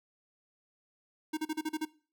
square tone bursts, 311.1 Hz, D#4, in tune, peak -31 dBFS, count 7, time 1.33-1.853 s, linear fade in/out 10 ms, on 43 ms, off 37 ms, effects noise-tail reverb RT60 0.4 s tail -21 dB re dry

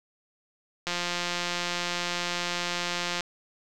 click train, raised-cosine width 0.2 ms, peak -12 dBFS, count 410, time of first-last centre 0.87-3.207 s, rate 175 Hz, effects none

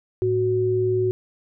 sine tone pair together, 110.09 / 370 Hz, A2 / F#4, +1 / 0 cents, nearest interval octave + major sixth, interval 2099 cents, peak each -25 / -19 dBFS, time 0.22-1.11 s, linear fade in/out 0 ms, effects none

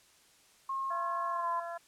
sine tone with pitch glide, 1076 to 1020.3 Hz, C6 to C6, +48 to -44 cents, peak -32 dBFS, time 0.69-1.6 s, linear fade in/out 5 ms, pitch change -92 cents, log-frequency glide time 1.3-1.48 s
harmonic tone, 340.2 Hz, F4, 45 cents flat, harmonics 2 / 3 / 4 / 5, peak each -39 / -44 / -46 / -48 dBFS, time 0.9-1.78 s, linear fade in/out 10 ms
effects white hiss -63 dBFS RMS until 1.87 s + low-pass 10000 Hz 12 dB/octave

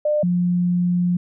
sine tone pair in turn, 600 / 177.05 Hz, D5 / F3, +37 / +24 cents, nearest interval octave + major sixth, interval 2113 cents, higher first, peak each -16 dBFS, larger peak neither, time 0.05-0.23 / 0.23-1.17 s, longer second, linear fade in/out 5 ms, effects none

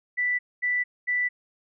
sine tone bursts, 1975.5 Hz, B6, in tune, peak -22 dBFS, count 3, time 0.17-1.29 s, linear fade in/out 20 ms, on 220 ms, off 230 ms, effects none

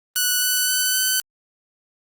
5% pulse tone with pitch steps, 1480 / 1492 / 1504.1 / 1516.3 Hz, F#6 / F#6 / F#6 / F#6, 0 / +14 / +28 / +42 cents, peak -7 dBFS, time 0.16-1.2 s, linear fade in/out 0 ms, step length 260 ms, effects Opus 32 kbps

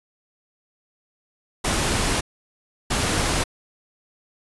pink noise bursts at uneven times, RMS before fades -22 dBFS, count 2, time 1.64-2.21 / 2.9-3.44 s, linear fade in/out 10 ms, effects resampled to 24000 Hz

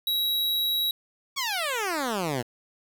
square tone, 3867 Hz, B7, 37 cents flat, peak -24 dBFS, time 0.07-0.91 s, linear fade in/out 2 ms
10% pulse exponential sweep, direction down, 1151 to 114.5 Hz, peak -18 dBFS, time 1.36-2.43 s, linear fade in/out 20 ms
effects 9-bit

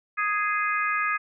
harmonic tone, 415.3 Hz, G#4, in tune, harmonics 3 / 4 / 5 / 6, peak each -26 / -28 / -30 / -32 dBFS, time 0.17-1.18 s, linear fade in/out 20 ms, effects none

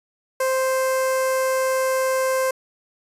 sawtooth tone with notch filter, 523.3 Hz, C5, in tune, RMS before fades -21 dBFS, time 0.4-2.51 s, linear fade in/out 5 ms, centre 3500 Hz, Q 0.93, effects resampled to 32000 Hz

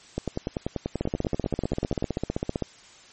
two click trains, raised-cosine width 2 ms, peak -13 / -12 dBFS, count 20 / 26, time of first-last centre 0.18-2.025 / 1.01-2.623 s, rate 10.3 / 15.5 Hz, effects white hiss -51 dBFS RMS until 3.12 s + MP3 32 kbps

